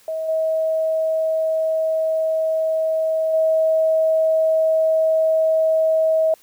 sine tone with level steps, 639 Hz, D#5, 46 cents sharp, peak -22 / -17 / -14 dBFS, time 0.08-6.34 s, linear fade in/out 2 ms, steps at 0.28 / 3.33 s, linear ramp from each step 10 ms, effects white hiss -53 dBFS RMS until 6.42 s

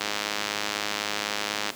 click train, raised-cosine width 0.2 ms, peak -9 dBFS, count 177, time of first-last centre 0.01-1.702 s, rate 104 Hz, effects pink hiss -41 dBFS RMS until 1.75 s + high-pass 200 Hz 12 dB/octave

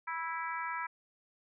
harmonic tone with a mistuned harmonic, 329.6 Hz, E4, in tune, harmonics 3 / 4 / 5 / 6 / 7, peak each -38 / -40 / -42 / -44 / -45 dBFS, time 0.07-0.87 s, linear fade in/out 10 ms, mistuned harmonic 3, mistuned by -16 cents, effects none

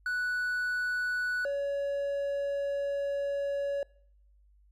triangle tone pair in turn, 1480 / 562.8 Hz, F#6 / C#5, 0 / +26 cents, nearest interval octave + perfect fourth, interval 1674 cents, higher first, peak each -27 dBFS, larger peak neither, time 0.06-1.45 / 1.45-3.83 s, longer second, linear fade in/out 2 ms, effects noise-tail reverb RT60 0.7 s tail -24 dB re dry + added 50 Hz sine -59 dBFS peak until 4.71 s

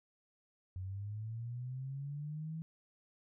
sine linear sweep, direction up, 90.9 to 162.9 Hz, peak -39 dBFS, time 0.76-2.62 s, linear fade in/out 0 ms, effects none

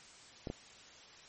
clicks, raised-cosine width 2 ms, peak -25 dBFS, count 2, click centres 0.472 / 0.501 s, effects white hiss -56 dBFS RMS until 1.28 s + MP3 32 kbps

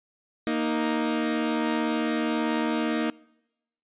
sawtooth tone pair together, 233.1 / 311.2 Hz, A#3 / D#4, 0 / 0 cents, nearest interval perfect fourth, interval 500 cents, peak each -23 dBFS, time 0.47-3.1 s, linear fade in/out 0 ms, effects noise-tail reverb RT60 0.9 s tail -24 dB re dry + resampled to 8000 Hz

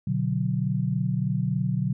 sine chord, B minor, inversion none, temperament equal, 123.47 / 146.83 / 185 Hz, B2 / D3 / F#3, 0 / 0 / 0 cents, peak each -27 dBFS, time 0.07-1.93 s, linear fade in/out 5 ms, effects none

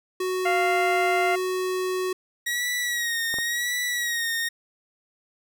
square tone, 370 Hz, F#4, in tune, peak -25 dBFS, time 0.2-2.13 s, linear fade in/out 5 ms
harmonic tone, 697 Hz, F5, 4 cents flat, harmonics 1 / 2 / 3 / 4, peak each -23 / -29 / -27 / -36 dBFS, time 0.45-1.36 s, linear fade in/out 10 ms
sawtooth tone with vibrato, 1900 Hz, A#6, 33 cents sharp, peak -21 dBFS, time 2.46-4.49 s, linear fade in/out 10 ms, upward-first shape sine, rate 0.93 Hz, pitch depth 56 cents each way
clicks, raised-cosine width 1 ms, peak -21 dBFS, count 2, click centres 3.341 / 3.386 s
effects none

